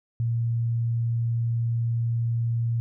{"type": "tone", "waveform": "sine", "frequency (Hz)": 116.5, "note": "A#2", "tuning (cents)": -1, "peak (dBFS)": -22, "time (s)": [0.2, 2.8], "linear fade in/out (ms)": 0, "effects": []}